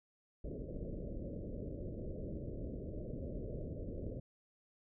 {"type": "low-pass noise", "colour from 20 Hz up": "pink", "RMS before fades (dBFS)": -43, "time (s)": [0.44, 4.2], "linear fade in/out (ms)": 5, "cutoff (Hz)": 610, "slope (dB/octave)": 96, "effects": []}